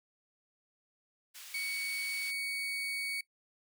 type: high-pass noise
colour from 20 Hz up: pink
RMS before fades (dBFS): -49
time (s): 1.34-2.32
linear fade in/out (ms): 20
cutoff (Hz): 2300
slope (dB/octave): 12
type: tone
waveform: 35% pulse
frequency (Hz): 2238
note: C#7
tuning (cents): +16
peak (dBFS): -32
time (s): 1.54-3.21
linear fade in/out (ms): 5
effects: noise-tail reverb RT60 0.1 s tail -19 dB re dry